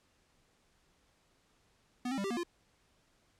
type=tone with pitch steps; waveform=square; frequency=247.4 / 268.2 / 198 / 392.7 / 237.5 / 346.4 Hz; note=B3 / C4 / G3 / G4 / A#3 / F4; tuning=+3 / +43 / +18 / +3 / +33 / -14 cents; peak=-34 dBFS; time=2.05-2.434 s; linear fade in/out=5 ms; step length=64 ms; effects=pink hiss -71 dBFS RMS until 3.39 s + low-pass 9000 Hz 12 dB/octave